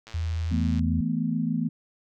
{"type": "click train", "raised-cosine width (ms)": 0.2, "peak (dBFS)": -27, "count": 82, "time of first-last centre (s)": [0.07, 0.793], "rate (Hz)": 112}
{"type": "tone", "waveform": "sine", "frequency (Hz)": 82.41, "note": "E2", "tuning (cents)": 0, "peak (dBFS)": -25, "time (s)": [0.14, 1.01], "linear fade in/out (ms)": 5}
{"type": "chord", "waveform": "sine", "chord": "E suspended fourth", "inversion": "none", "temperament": "equal with one note detuned", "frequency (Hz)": [163.86, 220, 246.9], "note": ["E3", "A3", "B3"], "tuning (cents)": [-10, 0, 0], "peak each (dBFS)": -28, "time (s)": [0.51, 1.69], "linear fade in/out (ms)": 10}
{"effects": []}